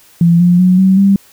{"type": "tone with pitch steps", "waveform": "sine", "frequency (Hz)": [169.9, 176.3, 182.94, 189.83, 196.98], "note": ["F3", "F3", "F#3", "F#3", "G3"], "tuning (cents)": [-47, 17, -19, 45, 9], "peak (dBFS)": -5, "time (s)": [0.21, 1.16], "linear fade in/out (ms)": 2, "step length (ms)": 190, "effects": ["white hiss -45 dBFS RMS until 1.32 s"]}